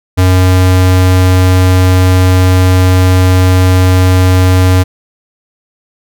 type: tone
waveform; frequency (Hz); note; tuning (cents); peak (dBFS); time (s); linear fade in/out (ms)
square; 92.2; F#2; -6; -5; 0.17-4.84; 20
effects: none